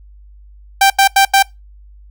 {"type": "tone bursts", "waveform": "sawtooth", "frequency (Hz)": 784, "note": "G5", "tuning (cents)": 0, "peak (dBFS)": -3, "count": 4, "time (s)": [0.81, 1.426], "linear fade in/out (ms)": 5, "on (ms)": 91, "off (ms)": 84, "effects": ["noise-tail reverb RT60 0.2 s tail -23 dB re dry", "added 50 Hz sine -38 dBFS peak until 2.1 s"]}